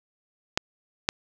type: clicks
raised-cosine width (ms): 0.2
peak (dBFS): -4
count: 2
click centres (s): 0.575 / 1.089
effects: none